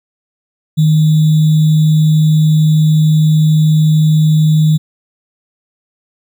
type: tone with sample-and-hold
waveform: sine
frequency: 155.56 Hz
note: D#3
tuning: in tune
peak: -6 dBFS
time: 0.77-4.78 s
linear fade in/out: 20 ms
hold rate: 3675 Hz
effects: none